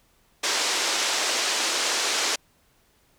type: band-pass noise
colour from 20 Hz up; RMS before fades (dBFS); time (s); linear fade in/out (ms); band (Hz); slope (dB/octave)
white; -25; 0.43-2.36; 10; 310 to 7000; 24
effects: pink hiss -63 dBFS RMS until 3.18 s